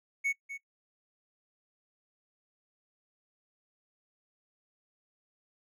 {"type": "tone with echo", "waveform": "triangle", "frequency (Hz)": 2217, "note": "C#7", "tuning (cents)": 0, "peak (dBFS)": -25, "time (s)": [0.24, 0.33], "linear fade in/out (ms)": 20, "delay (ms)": 250, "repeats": 1, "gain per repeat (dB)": -11, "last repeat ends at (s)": 0.58, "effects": ["noise-tail reverb RT60 0.1 s tail -23 dB re dry"]}